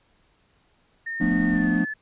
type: tone with pitch glide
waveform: sine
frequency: 1826 to 1732.5 Hz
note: A#6 to A6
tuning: -36 to -27 cents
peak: -28 dBFS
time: 1.06-1.94 s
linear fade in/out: 10 ms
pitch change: -91 cents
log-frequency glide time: 1.48-1.69 s
type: chord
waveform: triangle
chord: B half-diminished seventh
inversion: second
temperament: just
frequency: 177.8 / 222.2 / 246.9 / 296.3 Hz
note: F3 / A3 / B3 / D4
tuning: +31 / +17 / 0 / +15 cents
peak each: -23 dBFS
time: 1.2-1.85 s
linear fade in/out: 10 ms
type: noise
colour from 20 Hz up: brown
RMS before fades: -38 dBFS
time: 1.22-1.82 s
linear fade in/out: 2 ms
effects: pink hiss -64 dBFS RMS until 2.01 s + resampled to 8000 Hz